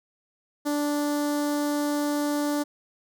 sawtooth tone with notch filter, 292.7 Hz, D4, 6 cents flat, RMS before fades -26 dBFS, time 0.65-2.64 s, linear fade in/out 20 ms, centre 2500 Hz, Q 0.89, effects none

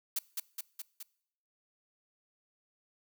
blue noise with echo, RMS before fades -32 dBFS, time 0.16-0.19 s, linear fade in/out 5 ms, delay 210 ms, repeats 4, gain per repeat -3 dB, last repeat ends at 1.03 s, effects noise-tail reverb RT60 0.7 s tail -23 dB re dry

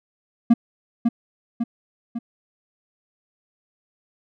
triangle tone with echo, 233.5 Hz, A#3, 3 cents sharp, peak -7 dBFS, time 0.5-0.54 s, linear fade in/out 10 ms, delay 550 ms, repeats 3, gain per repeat -5 dB, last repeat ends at 2.19 s, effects none

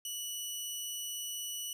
15% pulse tone, 2949 Hz, F#7, 6 cents flat, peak -30 dBFS, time 0.05-1.73 s, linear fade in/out 2 ms, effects none

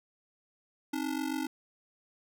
square ring-modulated tone, 289.7 Hz, D4, 24 cents flat, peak -29 dBFS, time 0.93-1.47 s, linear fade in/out 5 ms, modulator 23.6 Hz, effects none

